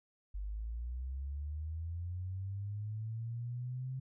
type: linear sweep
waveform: sine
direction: up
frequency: 48.03 to 132.1 Hz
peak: -37 dBFS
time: 0.34-4 s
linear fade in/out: 10 ms
effects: none